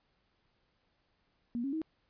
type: tone with pitch steps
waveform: sine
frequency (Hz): 237.8 / 274.7 / 317.4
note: A#3 / C#4 / D#4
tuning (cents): +35 / -16 / +35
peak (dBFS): -32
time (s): 1.55-1.817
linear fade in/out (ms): 0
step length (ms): 89
effects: pink hiss -75 dBFS RMS until 2.09 s + resampled to 11025 Hz